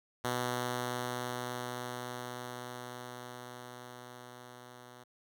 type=tone with level ramp; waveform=5% pulse; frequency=123.47 Hz; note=B2; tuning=in tune; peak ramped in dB=-20 to -40 dBFS; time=0.24-5.04 s; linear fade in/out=10 ms; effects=none